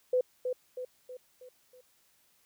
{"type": "tone with echo", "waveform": "sine", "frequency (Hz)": 504, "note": "B4", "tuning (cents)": 35, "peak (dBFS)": -23, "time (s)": [0.13, 0.21], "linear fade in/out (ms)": 5, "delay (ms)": 320, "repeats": 5, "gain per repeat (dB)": -6, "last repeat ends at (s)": 1.81, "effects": ["white hiss -68 dBFS RMS until 2.45 s"]}